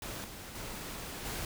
pink noise with level steps, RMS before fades -41 / -46 / -42 / -38 dBFS, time 0.02-1.45 s, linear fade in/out 2 ms, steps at 0.24 / 0.55 / 1.25 s, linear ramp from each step 5 ms, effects none

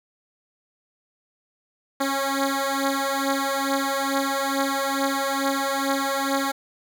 10% pulse beating tone pair, 273 / 275.3 Hz, C#4 / C#4, -26 / -12 cents, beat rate 2.3 Hz, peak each -16 / -18 dBFS, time 2-6.52 s, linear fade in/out 10 ms, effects none

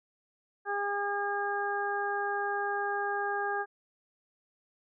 harmonic tone, 405.3 Hz, G#4, 42 cents flat, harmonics 1 / 2 / 3 / 4, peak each -35 / -33 / -38 / -34 dBFS, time 0.65-3.66 s, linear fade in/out 50 ms, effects none

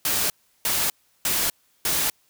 white noise bursts, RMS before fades -23 dBFS, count 4, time 0.05-2.1 s, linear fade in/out 2 ms, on 250 ms, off 350 ms, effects white hiss -64 dBFS RMS until 2.29 s

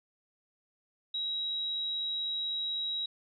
sine tone, 3848 Hz, B7, 46 cents flat, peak -31 dBFS, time 1.14-3.06 s, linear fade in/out 5 ms, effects none

